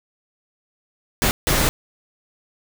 pink noise bursts at uneven times, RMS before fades -18 dBFS, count 2, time 1.22-1.31 / 1.47-1.69 s, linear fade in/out 0 ms, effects none

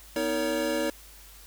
square tone cluster, 247 / 316.6 / 461.8 / 564 Hz, B3 / D#4 / A#4 / C#5, 0 / +30 / -16 / +30 cents, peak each -36 / -31 / -34 / -30 dBFS, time 0.16-0.9 s, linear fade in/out 2 ms, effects added 50 Hz sine -51 dBFS peak until 1.46 s + white hiss -51 dBFS RMS until 1.46 s

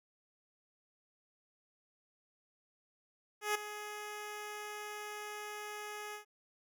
10% pulse tone with ADSR envelope, 419.3 Hz, G#4, 17 cents sharp, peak -21 dBFS, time 3.41-6.25 s, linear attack 140 ms, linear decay 7 ms, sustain -13 dB, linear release 110 ms, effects none

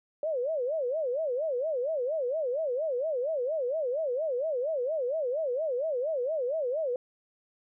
sine tone with vibrato, 560 Hz, C#5, 18 cents sharp, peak -27 dBFS, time 0.23-6.96 s, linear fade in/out 2 ms, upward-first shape sine, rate 4.3 Hz, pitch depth 260 cents each way, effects none

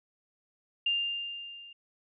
sine tone with level ramp, 2799 Hz, F7, 3 cents sharp, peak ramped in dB -24 to -47 dBFS, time 0.86-1.73 s, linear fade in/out 5 ms, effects none

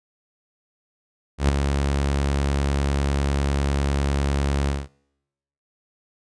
sawtooth tone with ADSR envelope, 70 Hz, C#2, 18 cents sharp, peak -10 dBFS, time 1.38-4.88 s, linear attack 110 ms, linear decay 5 ms, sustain -6 dB, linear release 200 ms, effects noise-tail reverb RT60 0.9 s tail -25 dB re dry + resampled to 22050 Hz

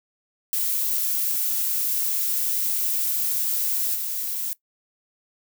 violet noise with level steps, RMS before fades -24 / -28 dBFS, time 0.53-4.53 s, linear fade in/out 0 ms, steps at 3.94 s, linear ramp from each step 20 ms, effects noise-tail reverb RT60 0.1 s tail -19 dB re dry

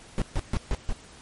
brown noise bursts, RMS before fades -24 dBFS, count 5, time 0.18-0.925 s, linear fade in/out 0 ms, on 37 ms, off 140 ms, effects pink hiss -49 dBFS RMS until 1.21 s + MP3 48 kbps

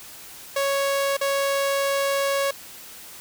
sawtooth tone with dropouts, 554.4 Hz, C#5, in tune, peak -17 dBFS, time 0.56-2.51 s, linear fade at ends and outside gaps 5 ms, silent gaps 1.169-1.211 s, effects white hiss -42 dBFS RMS until 3.2 s

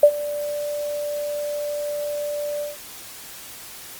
sine tone with ADSR envelope, 587 Hz, D5, 1 cent flat, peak -5 dBFS, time 0.03-2.77 s, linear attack 4 ms, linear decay 69 ms, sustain -19 dB, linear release 150 ms, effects white hiss -39 dBFS RMS until 3.99 s + Opus 32 kbps

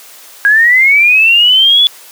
sine linear sweep, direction up, 1620 to 3462 Hz, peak -4 dBFS, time 0.45-1.87 s, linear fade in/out 0 ms, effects white hiss -36 dBFS RMS until 2.11 s + high-pass 400 Hz 12 dB/octave

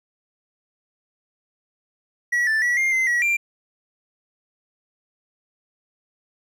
triangle tone with pitch steps, 1929 / 1764 / 1939 / 2115 / 2067 / 1922 / 2373 Hz, B6 / A6 / B6 / C7 / C7 / B6 / D7, -41 / +4 / -32 / +18 / -22 / -48 / +17 cents, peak -16 dBFS, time 2.32-3.37 s, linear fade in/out 10 ms, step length 150 ms, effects none

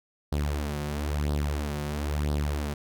sawtooth tone with flanger, 73.42 Hz, D2, in tune, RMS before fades -29 dBFS, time 0.32-2.74 s, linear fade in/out 5 ms, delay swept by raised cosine 0.21 to 5.61 ms, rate 1 Hz, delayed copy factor +0.65, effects none

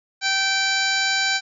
harmonic tone with a mistuned harmonic, 776 Hz, G5, 18 cents flat, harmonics 1 / 2 / 3 / 4 / 5 / 6 / 7 / 8 / 9, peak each -29 / -23 / -26 / -33 / -25 / -28 / -32 / -38 / -31 dBFS, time 0.21-1.41 s, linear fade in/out 50 ms, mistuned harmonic 5, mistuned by +39 cents, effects none

